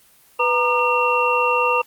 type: tone cluster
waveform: sine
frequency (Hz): 495.2 / 935 / 1206 / 2728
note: B4 / A#5 / D6 / F7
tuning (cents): +5 / +5 / +46 / -41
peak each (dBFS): -21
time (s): 0.39-1.82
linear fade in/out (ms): 10
effects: white hiss -53 dBFS RMS until 1.86 s + Opus 24 kbps